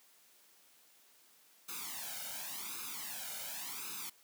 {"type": "noise with flanger", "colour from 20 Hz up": "white", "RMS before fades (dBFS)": -43, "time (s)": [1.68, 4.1], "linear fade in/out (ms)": 10, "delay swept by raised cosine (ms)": [0.78, 1.36], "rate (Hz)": 0.9, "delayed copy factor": 0.9, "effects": ["white hiss -65 dBFS RMS until 4.23 s", "high-pass 200 Hz 12 dB/octave"]}